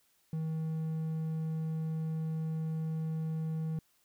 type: tone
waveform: triangle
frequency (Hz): 159.3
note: D#3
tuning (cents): +41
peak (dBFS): -30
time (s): 0.33-3.79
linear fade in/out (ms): 2
effects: white hiss -71 dBFS RMS until 4.04 s